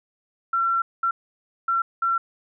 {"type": "tone bursts at uneven times", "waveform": "sine", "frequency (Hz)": 1357, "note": "E6", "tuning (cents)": 50, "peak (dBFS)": -19, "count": 4, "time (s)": [[0.53, 0.82], [1.03, 1.11], [1.68, 1.82], [2.02, 2.18]], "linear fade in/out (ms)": 5, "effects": []}